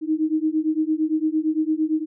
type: beating tone pair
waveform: sine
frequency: 308.5 / 317.3 Hz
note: D#4 / D#4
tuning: -15 / +34 cents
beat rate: 8.8 Hz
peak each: -22 / -22 dBFS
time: 0.01-2.06 s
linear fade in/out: 50 ms
effects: none